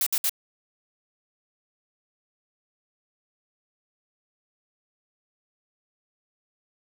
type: noise bursts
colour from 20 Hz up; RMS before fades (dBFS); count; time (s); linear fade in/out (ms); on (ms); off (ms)
blue; -24; 3; 0.01-0.295; 2; 55; 60
effects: none